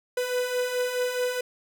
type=beating tone pair; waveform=45% pulse; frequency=493.9 / 498.6 Hz; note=B4 / B4; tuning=0 / +16 cents; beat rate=4.7 Hz; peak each=-32 / -26 dBFS; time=0.17-1.41 s; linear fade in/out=5 ms; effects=none